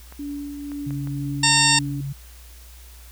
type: clicks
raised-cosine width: 0.5 ms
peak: -27 dBFS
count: 5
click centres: 0.124 / 0.718 / 0.907 / 1.073 / 1.573 s
type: tone with tremolo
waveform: sine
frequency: 287.1 Hz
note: D4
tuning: 39 cents flat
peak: -27 dBFS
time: 0.19-2.01 s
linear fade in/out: 5 ms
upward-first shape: triangle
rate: 2 Hz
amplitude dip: 40%
type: tone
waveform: sine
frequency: 138.59 Hz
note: C#3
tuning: in tune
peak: -26 dBFS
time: 0.86-2.13 s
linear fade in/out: 10 ms
type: harmonic tone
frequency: 913 Hz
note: A#5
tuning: 36 cents flat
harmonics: 1 / 2 / 3 / 4 / 5 / 6 / 8 / 9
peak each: -23 / -23 / -23 / -23 / -23 / -23 / -23 / -23 dBFS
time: 1.43-1.79 s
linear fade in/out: 5 ms
effects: added 60 Hz sine -42 dBFS peak until 3.11 s + white hiss -49 dBFS RMS until 3.11 s